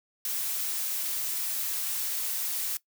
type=noise; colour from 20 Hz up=blue; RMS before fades=-31 dBFS; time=0.25-2.77 s; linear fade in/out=2 ms; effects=noise-tail reverb RT60 0.1 s tail -19 dB re dry